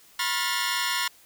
15% pulse tone cluster, 974 / 1078 / 1410 / 1769 Hz, B5 / C#6 / F6 / A6, -24 / -49 / +16 / +9 cents, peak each -24 dBFS, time 0.19-1.08 s, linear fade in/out 5 ms, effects white hiss -55 dBFS RMS until 1.25 s

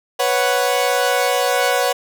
sawtooth chord, B suspended second, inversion none, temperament equal, 493.9 / 554.4 / 740 Hz, B4 / C#5 / F#5, 0 / 0 / 0 cents, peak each -16 dBFS, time 0.19-1.93 s, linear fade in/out 10 ms, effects none

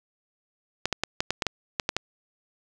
clicks, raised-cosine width 0.2 ms, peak -7 dBFS, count 10, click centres 0.856 / 0.927 / 1.036 / 1.205 / 1.306 / 1.422 / 1.467 / 1.798 / 1.891 / 1.966 s, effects none

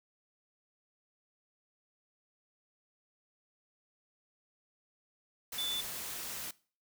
sine tone in noise, 3500 Hz, A7, 10 cents flat, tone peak -33 dBFS, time 5.58-5.81 s, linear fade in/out 5 ms, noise white, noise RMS -41 dBFS, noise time 5.52-6.51 s, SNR +5 dB, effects noise-tail reverb RT60 0.4 s tail -21 dB re dry

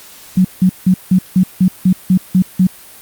sine tone bursts, 185 Hz, F#3, in tune, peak -6 dBFS, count 10, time 0.37-2.67 s, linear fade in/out 5 ms, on 77 ms, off 170 ms, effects white hiss -38 dBFS RMS until 3.01 s + Opus 48 kbps

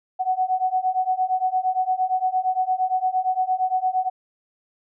sine beating tone pair, 740 / 748.7 Hz, F#5 / F#5, 0 / +20 cents, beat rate 8.7 Hz, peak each -23 / -22 dBFS, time 0.19-4.1 s, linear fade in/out 20 ms, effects none

